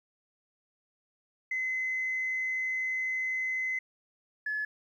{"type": "tone pair in turn", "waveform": "sine", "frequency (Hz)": [2043, 1712.5], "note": ["C7", "A6"], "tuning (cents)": [-42, -47], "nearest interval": "minor third", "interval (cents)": 305, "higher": "first", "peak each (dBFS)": [-28, -29], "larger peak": "first", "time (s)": [[1.51, 3.79], [4.46, 4.65]], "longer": "first", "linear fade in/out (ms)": 5, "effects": ["tanh soft clip ceiling -24 dBFS", "11-bit"]}